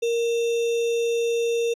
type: tone with sample-and-hold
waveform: sine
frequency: 466.2 Hz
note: A#4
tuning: in tune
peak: -20 dBFS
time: 0.02-1.74 s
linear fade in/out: 10 ms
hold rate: 3150 Hz
effects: low-pass 8000 Hz 12 dB/octave